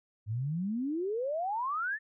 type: exponential sweep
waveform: sine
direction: up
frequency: 100.9 to 1823 Hz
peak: -30 dBFS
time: 0.26-1.99 s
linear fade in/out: 50 ms
effects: none